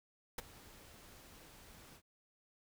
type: noise with ADSR envelope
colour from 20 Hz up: pink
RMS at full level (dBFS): -39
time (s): 0.38-2.02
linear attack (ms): 6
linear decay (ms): 17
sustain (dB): -19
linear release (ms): 67
effects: none